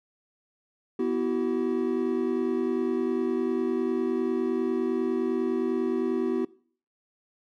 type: chord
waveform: triangle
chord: B suspended fourth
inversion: none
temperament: equal with one note detuned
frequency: 246.9 / 329.6 / 379.5 Hz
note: B3 / E4 / F#4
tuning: 0 / 0 / +44 cents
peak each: -27 / -28 / -25 dBFS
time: 0.99-6.45 s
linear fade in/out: 5 ms
effects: noise-tail reverb RT60 0.5 s tail -22 dB re dry